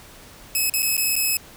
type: tone with dropouts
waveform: 5% pulse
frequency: 2577 Hz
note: E7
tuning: 40 cents flat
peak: -10 dBFS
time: 0.55-1.37 s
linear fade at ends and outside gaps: 1 ms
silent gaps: 0.697-0.738 / 0.822-0.828 / 0.968-0.978 / 1.156-1.163 s
effects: pink hiss -45 dBFS RMS until 1.56 s